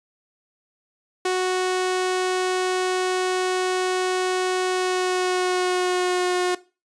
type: tone with pitch glide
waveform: sawtooth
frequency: 368.9 to 361.1 Hz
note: F#4 to F#4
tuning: -5 to -42 cents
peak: -16 dBFS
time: 1.25-6.55 s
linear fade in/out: 5 ms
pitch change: -37 cents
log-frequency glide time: 4.69-6.32 s
effects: noise-tail reverb RT60 0.3 s tail -18 dB re dry + resampled to 22050 Hz